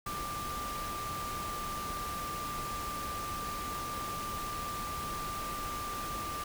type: tone in noise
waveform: sine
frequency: 1185 Hz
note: D6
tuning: 15 cents sharp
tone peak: -37 dBFS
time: 0.06-6.44 s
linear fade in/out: 5 ms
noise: pink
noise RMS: -41 dBFS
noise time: 0.06-6.44 s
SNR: +1 dB
effects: none